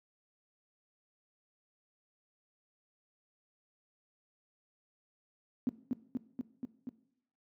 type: tone with echo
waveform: sine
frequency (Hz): 251.3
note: B3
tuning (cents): +30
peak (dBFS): -26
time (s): 5.67-5.69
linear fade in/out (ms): 0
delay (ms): 240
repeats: 5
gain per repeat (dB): -2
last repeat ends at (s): 6.89
effects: noise-tail reverb RT60 0.7 s tail -17 dB re dry + high-pass 150 Hz 12 dB/octave